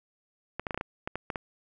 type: clicks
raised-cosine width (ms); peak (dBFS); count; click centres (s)
0.5; -17; 10; 0.596 / 0.668 / 0.708 / 0.745 / 0.776 / 0.811 / 1.075 / 1.156 / 1.302 / 1.358
effects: none